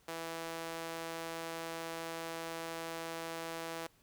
sawtooth tone with high-pass filter, 164.81 Hz, E3, in tune, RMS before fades -42 dBFS, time 0.08-3.87 s, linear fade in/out 5 ms, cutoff 480 Hz, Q 0.89, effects pink hiss -68 dBFS RMS until 4.02 s

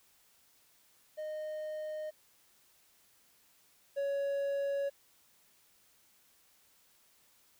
triangle tone pair in turn, 616 / 559 Hz, D#5 / C#5, -17 / +14 cents, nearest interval major second, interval 169 cents, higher first, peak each -35 / -29 dBFS, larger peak second, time 1.17-2.11 / 3.96-4.9 s, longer neither, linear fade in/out 20 ms, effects white hiss -67 dBFS RMS until 7.59 s

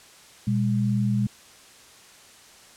sine tone pair together, 120.8 / 203.2 Hz, B2 / G#3, -38 / -38 cents, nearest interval major sixth, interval 900 cents, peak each -23 dBFS, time 0.47-1.27 s, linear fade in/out 5 ms, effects white hiss -50 dBFS RMS until 2.76 s + low-pass 9000 Hz 12 dB/octave

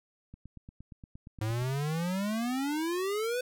click train, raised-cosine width 5 ms, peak -34 dBFS, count 12, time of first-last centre 0.34-1.621 s, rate 8.59 Hz
square exponential sweep, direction up, 105.6 to 509 Hz, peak -30 dBFS, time 1.41-3.41 s, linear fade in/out 5 ms
effects none

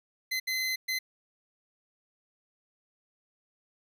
25% pulse tone bursts at uneven times, 2048 Hz, C7, 38 cents flat, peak -25 dBFS, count 3, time 0.31-0.4 / 0.47-0.76 / 0.88-0.99 s, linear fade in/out 10 ms, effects none

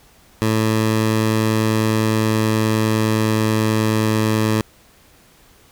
15% pulse tone with pitch glide, 110 to 109.11 Hz, A2 to A2, 0 to -14 cents, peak -9 dBFS, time 0.42-4.61 s, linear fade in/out 0 ms, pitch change -14 cents, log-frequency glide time 1.22-4.5 s, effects pink hiss -51 dBFS RMS until 5.71 s

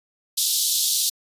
pink high-pass noise, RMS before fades -21 dBFS, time 0.37-1.1 s, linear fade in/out 10 ms, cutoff 3500 Hz, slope 48 dB/octave, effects resampled to 32000 Hz

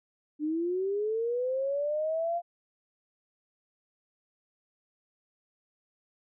sine linear sweep, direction up, 293.7 to 698.5 Hz, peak -27 dBFS, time 0.39-2.42 s, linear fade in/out 50 ms, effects none

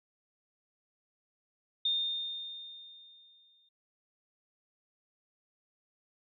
sine tone with exponential decay, 3641 Hz, A#7, 41 cents flat, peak -26 dBFS, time 1.85-3.69 s, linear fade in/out 5 ms, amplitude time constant 400 ms, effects none

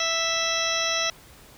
harmonic tone with a mistuned harmonic, 659.3 Hz, E5, in tune, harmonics 1 / 2 / 3 / 4 / 5 / 6 / 8 / 9, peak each -31 / -31 / -31 / -31 / -31 / -31 / -31 / -31 dBFS, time 0-1.1 s, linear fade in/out 2 ms, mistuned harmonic 8, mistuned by +34 cents, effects pink hiss -50 dBFS RMS until 1.57 s

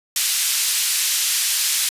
white band-pass noise, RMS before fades -20 dBFS, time 0.16-1.89 s, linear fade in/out 2 ms, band 2500 to 11000 Hz, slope 12 dB/octave, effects resampled to 32000 Hz

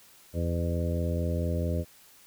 harmonic tone with a mistuned harmonic, 84.5 Hz, E2, 43 cents sharp, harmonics 1 / 2 / 3 / 4 / 5 / 6 / 7, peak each -28 / -33 / -37 / -39 / -41 / -37 / -38 dBFS, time 0.33-1.85 s, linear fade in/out 50 ms, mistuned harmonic 7, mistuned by +34 cents, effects white hiss -56 dBFS RMS until 2.26 s

